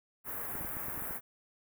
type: band-stop noise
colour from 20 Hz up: white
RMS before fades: -39 dBFS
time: 0.24-1.21 s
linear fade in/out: 50 ms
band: 1800 to 12000 Hz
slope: 24 dB/octave
type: clicks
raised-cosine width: 3 ms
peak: -32 dBFS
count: 8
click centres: 0.554 / 0.611 / 0.648 / 0.769 / 0.884 / 0.977 / 1.022 / 1.109 s
effects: none